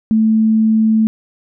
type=tone; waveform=sine; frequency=220 Hz; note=A3; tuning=in tune; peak=-9 dBFS; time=0.11-1.07 s; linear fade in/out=0 ms; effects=none